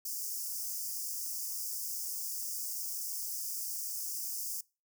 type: high-pass noise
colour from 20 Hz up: white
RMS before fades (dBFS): -38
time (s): 0.05-4.61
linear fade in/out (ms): 5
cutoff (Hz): 4900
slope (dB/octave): 96
effects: noise-tail reverb RT60 0.3 s tail -24 dB re dry